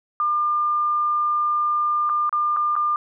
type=tone with dropouts; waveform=sine; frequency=1200 Hz; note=D6; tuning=37 cents sharp; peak=-18 dBFS; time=0.2-2.96 s; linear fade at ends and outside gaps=1 ms; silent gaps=2.093-2.097 / 2.294-2.327 / 2.564-2.569 / 2.755-2.763 s; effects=none